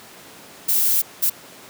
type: noise bursts at uneven times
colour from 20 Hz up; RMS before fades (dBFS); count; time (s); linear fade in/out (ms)
violet; -18; 2; 0.68-1.02 / 1.22-1.3; 10
effects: pink hiss -42 dBFS RMS until 1.69 s + high-pass 200 Hz 12 dB/octave